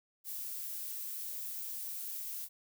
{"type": "noise", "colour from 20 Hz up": "violet", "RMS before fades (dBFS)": -41, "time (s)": [0.24, 2.49], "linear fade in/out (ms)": 50, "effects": []}